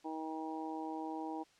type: harmonic tone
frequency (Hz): 158.9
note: D#3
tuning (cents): +37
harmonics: 2 / 3 / 4 / 5 / 6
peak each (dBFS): -41 / -49 / -52 / -44 / -47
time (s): 0.04-1.44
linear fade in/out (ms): 20
effects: white hiss -67 dBFS RMS until 1.59 s + low-pass 6000 Hz 12 dB/octave